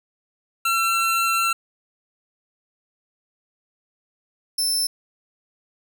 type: tone pair in turn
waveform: 25% pulse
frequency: 1351 / 5305 Hz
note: E6 / E8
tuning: +42 / +10 cents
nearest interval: 2 octaves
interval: 2368 cents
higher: second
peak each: -15 dBFS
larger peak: neither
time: 0.65-1.53 / 4.58-4.87 s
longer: first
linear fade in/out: 5 ms
effects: 9-bit

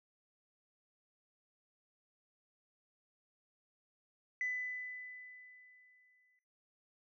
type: tone with exponential decay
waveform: sine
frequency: 2000 Hz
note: B6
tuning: 21 cents sharp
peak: -32 dBFS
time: 4.41-6.39 s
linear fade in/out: 1 ms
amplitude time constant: 430 ms
effects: noise-tail reverb RT60 0.5 s tail -23 dB re dry + tanh soft clip ceiling -29 dBFS

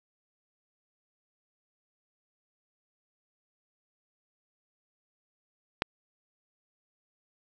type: click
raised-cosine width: 0.3 ms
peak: -9 dBFS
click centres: 5.821 s
effects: none

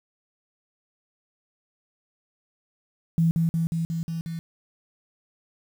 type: tone with echo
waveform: sine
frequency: 165.1 Hz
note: E3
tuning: 3 cents sharp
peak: -17 dBFS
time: 3.18-3.31 s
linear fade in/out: 0 ms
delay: 180 ms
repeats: 6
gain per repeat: -2 dB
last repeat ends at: 4.39 s
effects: 8-bit

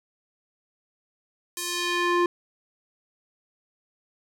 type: tone with band-pass filter sweep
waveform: square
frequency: 350.6 Hz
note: F4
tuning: 7 cents sharp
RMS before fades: -25 dBFS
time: 1.57-2.26 s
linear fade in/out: 2 ms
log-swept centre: 10000 to 770 Hz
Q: 0.81
effects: none

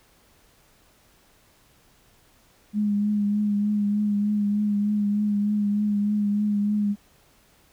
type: tone with vibrato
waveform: sine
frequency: 206.8 Hz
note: G#3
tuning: 7 cents flat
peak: -20 dBFS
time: 2.73-6.96 s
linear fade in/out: 50 ms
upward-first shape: triangle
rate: 3.3 Hz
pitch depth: 32 cents each way
effects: pink hiss -59 dBFS RMS until 7.72 s

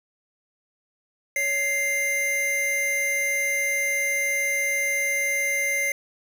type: tone pair together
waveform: square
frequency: 559.7 / 2093 Hz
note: C#5 / C7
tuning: +17 / 0 cents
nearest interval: octave + major seventh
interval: 2283 cents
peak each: -34 / -23 dBFS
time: 1.36-5.92 s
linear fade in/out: 2 ms
effects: none

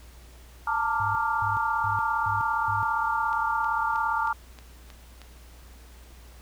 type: chord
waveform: sine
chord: Bb major seventh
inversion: third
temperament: equal with one note detuned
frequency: 880 / 917.4 / 1174.7 / 1396.9 Hz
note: A5 / Bb5 / D6 / F6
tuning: 0 / -28 / 0 / 0 cents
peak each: -29 dBFS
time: 0.67-4.33 s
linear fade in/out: 5 ms
type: tone bursts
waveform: sine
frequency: 101.7 Hz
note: G#2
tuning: 36 cents flat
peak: -32 dBFS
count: 5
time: 1-2.83 s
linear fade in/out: 0 ms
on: 150 ms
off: 270 ms
type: click train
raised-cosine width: 0.2 ms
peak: -28 dBFS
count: 7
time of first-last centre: 3.33-5.217 s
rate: 3.18 Hz
effects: added 60 Hz sine -47 dBFS peak until 6.41 s + pink hiss -54 dBFS RMS until 6.41 s

